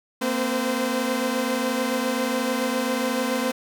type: tone cluster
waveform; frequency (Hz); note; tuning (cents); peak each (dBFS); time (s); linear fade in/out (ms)
sawtooth; 231.5 / 260.1 / 513; A#3 / C4 / C5; -12 / -10 / -34; -23; 0.21-3.52; 10
effects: none